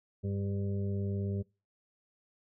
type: harmonic tone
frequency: 99.1 Hz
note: G2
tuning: 19 cents sharp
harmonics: 1 / 2 / 4 / 5 / 6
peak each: -32 / -37 / -41 / -50 / -51 dBFS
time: 0.23-1.43 s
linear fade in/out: 20 ms
effects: noise-tail reverb RT60 0.3 s tail -25 dB re dry